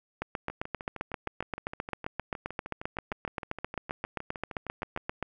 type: two click trains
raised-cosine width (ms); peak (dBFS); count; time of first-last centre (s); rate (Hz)
0.5; -23 / -16; 30 / 39; 0.5-4.975 / 0.22-5.227; 6.48 / 7.59
effects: none